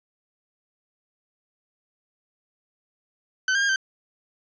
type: tone with pitch steps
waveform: 40% pulse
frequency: 1523 / 1604 / 1620 / 1559 Hz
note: F#6 / G6 / G#6 / G6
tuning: +50 / +39 / -43 / -10 cents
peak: -19 dBFS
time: 3.48-3.76 s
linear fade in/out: 2 ms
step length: 70 ms
effects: resampled to 16000 Hz